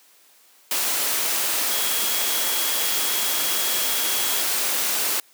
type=tone in noise; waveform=sine; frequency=3303 Hz; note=G#7; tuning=10 cents flat; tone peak=-31 dBFS; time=1.71-4.42 s; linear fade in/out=2 ms; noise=white; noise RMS=-23 dBFS; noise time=0.71-5.2 s; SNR=-11 dB; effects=white hiss -55 dBFS RMS until 5.33 s + high-pass 300 Hz 12 dB/octave